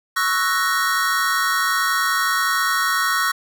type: chord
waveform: square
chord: F# dominant seventh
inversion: second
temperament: equal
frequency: 1108.7 / 1318.5 / 1480 / 1864.7 Hz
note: C#6 / E6 / F#6 / A#6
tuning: 0 / 0 / 0 / 0 cents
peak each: -24 dBFS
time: 0.16-3.32 s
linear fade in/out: 10 ms
effects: none